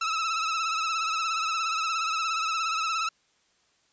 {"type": "tone with vibrato", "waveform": "sawtooth", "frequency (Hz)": 1307, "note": "E6", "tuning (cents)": -15, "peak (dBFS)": -22, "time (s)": [0.01, 3.09], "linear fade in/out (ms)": 5, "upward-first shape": "triangle", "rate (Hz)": 17, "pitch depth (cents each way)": 66, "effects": ["white hiss -67 dBFS RMS until 3.92 s", "resampled to 16000 Hz"]}